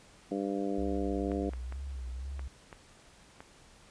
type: harmonic tone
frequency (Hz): 99.1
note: G2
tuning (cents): +19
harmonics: 2 / 3 / 4 / 5 / 6 / 7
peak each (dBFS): -37 / -34 / -37 / -39 / -43 / -42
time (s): 0.31-1.5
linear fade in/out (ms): 5
type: tone with vibrato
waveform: sine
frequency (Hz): 65.41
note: C2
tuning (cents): 0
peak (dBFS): -36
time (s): 0.78-2.48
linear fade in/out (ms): 5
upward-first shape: sine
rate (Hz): 2.1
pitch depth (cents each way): 97
type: clicks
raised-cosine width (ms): 0.5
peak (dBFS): -30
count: 6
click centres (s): 1.317 / 1.535 / 1.724 / 2.394 / 2.728 / 3.405
effects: pink hiss -58 dBFS RMS until 3.9 s + resampled to 22050 Hz